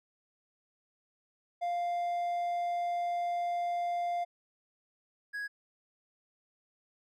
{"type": "tone pair in turn", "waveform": "triangle", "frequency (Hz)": [698.5, 1661.3], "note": ["F5", "G#6"], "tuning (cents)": [0, 0], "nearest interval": "octave + minor third", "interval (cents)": 1500, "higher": "second", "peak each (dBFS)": [-28, -33], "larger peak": "first", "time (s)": [[1.61, 4.25], [5.33, 5.48]], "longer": "first", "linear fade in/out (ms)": 20, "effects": []}